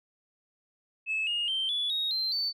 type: tone with pitch steps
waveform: sine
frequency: 2600 / 2852 / 3128 / 3431 / 3763 / 4127 / 4527 Hz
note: E7 / F7 / G7 / A7 / A#7 / C8 / C#8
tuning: -24 / +36 / -4 / -44 / +16 / -25 / +36 cents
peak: -26 dBFS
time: 1.06-2.53 s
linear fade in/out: 50 ms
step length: 210 ms
effects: tanh soft clip ceiling -23 dBFS